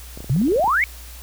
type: clicks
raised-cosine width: 2 ms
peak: -22 dBFS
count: 12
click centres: 0.175 / 0.205 / 0.244 / 0.296 / 0.363 / 0.416 / 0.482 / 0.52 / 0.561 / 0.597 / 0.642 / 0.678 s
type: exponential sweep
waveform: sine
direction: up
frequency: 117.5 to 2300 Hz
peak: -15 dBFS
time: 0.3-0.84 s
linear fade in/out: 0 ms
effects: added 60 Hz sine -37 dBFS peak until 1.22 s + white hiss -42 dBFS RMS until 1.22 s